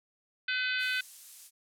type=harmonic tone; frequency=506 Hz; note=B4; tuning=42 cents sharp; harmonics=3 / 4 / 5 / 6 / 7 / 8 / 9; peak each=-31 / -39 / -35 / -40 / -39 / -42 / -44 dBFS; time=0.48-1.01 s; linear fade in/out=5 ms
type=noise; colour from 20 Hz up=violet; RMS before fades=-43 dBFS; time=0.78-1.51 s; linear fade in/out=50 ms
effects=low-pass 10000 Hz 12 dB/octave